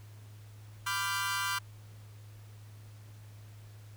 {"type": "chord", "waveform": "sawtooth", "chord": "G dominant seventh", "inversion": "first", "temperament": "equal with one note detuned", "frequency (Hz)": [998.7, 1174.7, 1396.9, 1568], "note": ["B5", "D6", "F6", "G6"], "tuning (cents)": [19, 0, 0, 0], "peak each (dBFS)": -33, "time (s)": [0.86, 1.59], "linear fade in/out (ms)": 10, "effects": ["added 105 Hz sine -48 dBFS peak until 3.96 s", "pink hiss -61 dBFS RMS until 3.96 s"]}